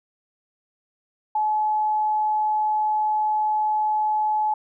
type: tone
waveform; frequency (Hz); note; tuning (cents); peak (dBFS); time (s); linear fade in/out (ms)
sine; 855; A5; -50; -19; 1.35-4.54; 5
effects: none